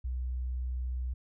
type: tone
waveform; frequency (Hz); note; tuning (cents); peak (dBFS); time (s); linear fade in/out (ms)
sine; 62.6; B1; +24; -31; 0.04-1.14; 10
effects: none